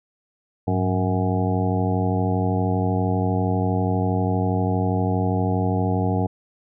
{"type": "harmonic tone with a mistuned harmonic", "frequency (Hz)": 92.5, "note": "F#2", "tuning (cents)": 0, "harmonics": [1, 2, 3, 4, 5, 7, 8, 9], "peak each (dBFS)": [-22, -25, -27, -32, -29, -32, -30, -32], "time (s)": [0.67, 6.27], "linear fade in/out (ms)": 10, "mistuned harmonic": 1, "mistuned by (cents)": 140, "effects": []}